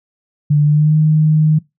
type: tone with pitch glide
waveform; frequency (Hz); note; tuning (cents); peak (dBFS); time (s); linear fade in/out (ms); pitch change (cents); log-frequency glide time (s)
sine; 147.7 to 154.77; D3 to D#3; +10 to -9; -8; 0.5-1.59; 10; +81; 0.64-0.96
effects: noise-tail reverb RT60 0.2 s tail -22 dB re dry